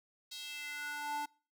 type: tone with high-pass filter sweep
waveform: square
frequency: 293.7 Hz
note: D4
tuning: in tune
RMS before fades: -41 dBFS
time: 0.31-1.26 s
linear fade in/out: 10 ms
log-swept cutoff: 4100 to 700 Hz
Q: 3
effects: noise-tail reverb RT60 0.4 s tail -25 dB re dry